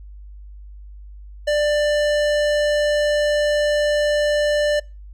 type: tone with hard clipping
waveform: sine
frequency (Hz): 592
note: D5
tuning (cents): +14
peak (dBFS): -18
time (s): 1.47-4.8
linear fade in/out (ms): 10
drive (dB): 17
effects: noise-tail reverb RT60 0.3 s tail -25 dB re dry + added 50 Hz sine -36 dBFS peak until 5.13 s